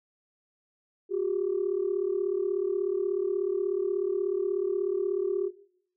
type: tone pair together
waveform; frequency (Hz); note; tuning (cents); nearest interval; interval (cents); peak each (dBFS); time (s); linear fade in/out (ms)
sine; 364.1 / 400.6; F#4 / G4; -28 / +38; major second; 166; -28 / -28; 1.09-5.51; 50
effects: noise-tail reverb RT60 0.7 s tail -19 dB re dry + tanh soft clip ceiling -18 dBFS